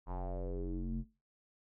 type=tone with low-pass filter sweep; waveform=square; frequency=45.27 Hz; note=F#1; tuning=37 cents flat; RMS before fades=-38 dBFS; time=0.06-1.05 s; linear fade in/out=50 ms; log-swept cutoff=1000 to 190 Hz; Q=5; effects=noise-tail reverb RT60 0.3 s tail -21 dB re dry